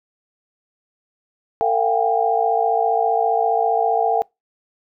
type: tone cluster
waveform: sine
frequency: 452.9 / 689 / 749 / 804 Hz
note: A#4 / F5 / F#5 / G5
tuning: -50 / -24 / +21 / +44 cents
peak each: -21 dBFS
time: 1.61-4.22 s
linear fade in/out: 0 ms
effects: noise-tail reverb RT60 0.2 s tail -25 dB re dry